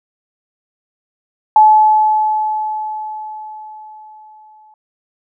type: tone with exponential decay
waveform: sine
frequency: 860 Hz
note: A5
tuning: 40 cents flat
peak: -3 dBFS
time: 1.56-4.74 s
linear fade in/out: 2 ms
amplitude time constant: 690 ms
effects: none